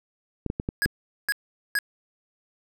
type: clicks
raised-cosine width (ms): 3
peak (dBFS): -14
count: 5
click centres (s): 0.463 / 0.501 / 0.599 / 0.689 / 0.86
type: tone bursts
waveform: square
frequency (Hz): 1661.2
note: G#6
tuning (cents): 0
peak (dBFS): -22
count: 3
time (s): 0.82-1.788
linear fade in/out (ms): 0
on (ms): 36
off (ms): 430
effects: none